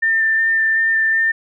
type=tone with vibrato; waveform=sine; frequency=1793 Hz; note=A6; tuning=32 cents sharp; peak=-13 dBFS; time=0.02-1.32 s; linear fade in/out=10 ms; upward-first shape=square; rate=2.7 Hz; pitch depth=9 cents each way; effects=none